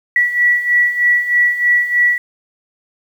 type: beating tone pair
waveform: sine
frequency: 1943 / 1946.2 Hz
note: B6 / B6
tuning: -29 / -26 cents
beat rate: 3.2 Hz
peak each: -17 / -12 dBFS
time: 0.16-2.18 s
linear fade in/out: 2 ms
effects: 7-bit